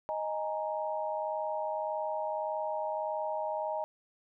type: chord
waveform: sine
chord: D# suspended fourth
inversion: none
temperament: equal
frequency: 622.3 / 830.6 / 932.3 Hz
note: D#5 / G#5 / A#5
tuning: 0 / 0 / 0 cents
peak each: -34 / -37 / -37 dBFS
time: 0.09-3.84 s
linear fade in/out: 0 ms
effects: none